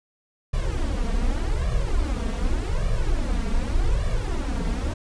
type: noise with flanger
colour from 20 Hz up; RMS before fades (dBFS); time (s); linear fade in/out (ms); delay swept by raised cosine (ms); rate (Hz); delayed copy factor
brown; -23; 0.53-4.94; 10; 1.7 to 4.4; 0.85; +0.9
effects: resampled to 22050 Hz